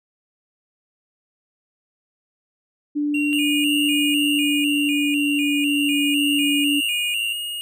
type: tone with pitch glide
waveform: sine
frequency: 293.7 to 289 Hz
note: D4 to D4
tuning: 0 to -28 cents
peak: -19 dBFS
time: 2.95-6.81 s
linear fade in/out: 20 ms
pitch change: -28 cents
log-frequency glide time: 3.68-5.85 s
type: tone with vibrato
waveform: triangle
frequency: 2600 Hz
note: E7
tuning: 24 cents flat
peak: -22 dBFS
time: 3.14-7.33 s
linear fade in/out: 5 ms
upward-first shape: square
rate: 2 Hz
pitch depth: 99 cents each way
type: tone with tremolo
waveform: square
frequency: 2862 Hz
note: F7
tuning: 42 cents sharp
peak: -22 dBFS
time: 3.33-7.61 s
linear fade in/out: 0 ms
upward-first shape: sine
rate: 0.39 Hz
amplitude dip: 50%
effects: none